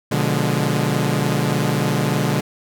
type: chord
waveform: sawtooth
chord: B diminished seventh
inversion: none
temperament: equal with one note detuned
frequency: 123.47 / 146.83 / 177.15 / 207.7 Hz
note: B2 / D3 / F3 / Ab3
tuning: 0 / 0 / +25 / 0 cents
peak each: -19 / -17 / -21 / -20 dBFS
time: 0.11-2.41 s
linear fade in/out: 10 ms
effects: none